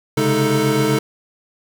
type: tone cluster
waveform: square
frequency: 132.3 / 140.2 / 209.2 / 313.1 / 441.1 Hz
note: C3 / C#3 / G#3 / D#4 / A4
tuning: +20 / +20 / +13 / +11 / +4 cents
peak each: -23 / -24 / -24 / -21 / -20 dBFS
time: 0.17-0.99 s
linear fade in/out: 5 ms
effects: 8-bit